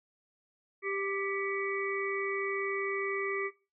harmonic tone with a mistuned harmonic, 393.3 Hz, G4, 6 cents sharp, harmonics 1 / 3 / 5 / 6, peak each -34 / -39 / -37 / -38 dBFS, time 0.82-3.51 s, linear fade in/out 50 ms, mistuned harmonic 6, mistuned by -71 cents, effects noise-tail reverb RT60 0.3 s tail -17 dB re dry

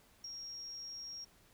sine tone with ADSR envelope, 5588 Hz, F8, in tune, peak -39 dBFS, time 0.24-1.25 s, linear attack 6 ms, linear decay 10 ms, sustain -4 dB, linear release 13 ms, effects tanh soft clip ceiling -36 dBFS + pink hiss -66 dBFS RMS until 1.53 s

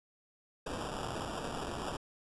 blue noise with sample-and-hold, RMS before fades -39 dBFS, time 0.66-1.97 s, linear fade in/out 5 ms, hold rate 2100 Hz, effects resampled to 24000 Hz

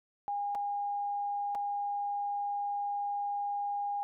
sine tone with dropouts, 813 Hz, G#5, 37 cents flat, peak -31 dBFS, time 0.28-4.03 s, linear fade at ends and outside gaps 0 ms, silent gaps 0.549-0.553 / 1.549-1.553 s, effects none

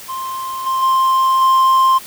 triangle tone with level steps, 1051 Hz, C6, 7 cents sharp, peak -20 / -13 / -9 / -7 dBFS, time 0.08-1.99 s, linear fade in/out 20 ms, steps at 0.66 / 0.82 / 1.41 s, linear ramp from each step 10 ms, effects white hiss -35 dBFS RMS until 2.06 s

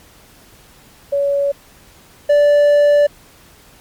sine / triangle tone pair in turn, 564 / 582.9 Hz, C#5 / D5, +30 / -13 cents, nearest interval minor second, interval 57 cents, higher second, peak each -13 / -6 dBFS, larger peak second, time 1.12-1.52 / 2.29-3.07 s, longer second, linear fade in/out 10 ms, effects pink hiss -46 dBFS RMS until 3.8 s + MP3 96 kbps

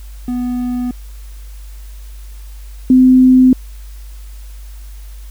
triangle / sine tone pair in turn, 246.9 / 256.6 Hz, B3 / C4, 0 / -34 cents, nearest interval minor second, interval 66 cents, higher second, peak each -14 / -4 dBFS, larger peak second, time 0.28-0.91 / 2.9-3.53 s, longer neither, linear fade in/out 2 ms, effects added 50 Hz sine -29 dBFS peak until 5.3 s + white hiss -46 dBFS RMS until 5.3 s

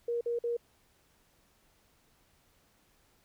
sine tone bursts, 472.7 Hz, A#4, 24 cents sharp, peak -29 dBFS, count 3, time 0.08-0.568 s, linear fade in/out 5 ms, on 130 ms, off 49 ms, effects pink hiss -68 dBFS RMS until 3.24 s

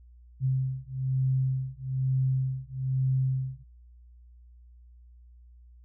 sine beating tone pair, 130.81 / 131.91 Hz, C3 / C3, 0 / +14 cents, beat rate 1.1 Hz, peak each -28 dBFS, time 0.4-3.64 s, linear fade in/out 50 ms, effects added 60 Hz sine -50 dBFS peak until 5.84 s

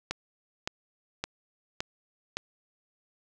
click train, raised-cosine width 0.2 ms, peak -13 dBFS, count 5, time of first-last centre 0.11-2.37 s, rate 1.77 Hz, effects none

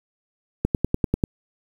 click train, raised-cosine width 3 ms, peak -6 dBFS, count 7, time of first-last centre 0.65-1.238 s, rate 10.2 Hz, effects 7-bit

